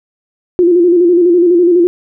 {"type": "tone with vibrato", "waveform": "sine", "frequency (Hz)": 349.5, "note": "F4", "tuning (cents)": 1, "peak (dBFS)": -5, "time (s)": [0.59, 1.87], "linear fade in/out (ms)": 0, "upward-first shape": "square", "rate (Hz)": 12, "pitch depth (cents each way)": 51, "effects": []}